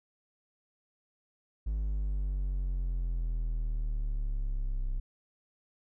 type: exponential sweep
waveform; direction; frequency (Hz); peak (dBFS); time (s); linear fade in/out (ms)
triangle; down; 53 to 31.96; -27; 1.66-5; 10
effects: none